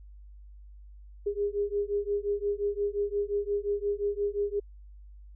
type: beating tone pair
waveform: sine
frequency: 405.1 / 410.8 Hz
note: G#4 / G#4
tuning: -43 / -19 cents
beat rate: 5.7 Hz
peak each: -30 / -30 dBFS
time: 1.26-4.6 s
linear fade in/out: 10 ms
effects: added 50 Hz sine -46 dBFS peak until 5.35 s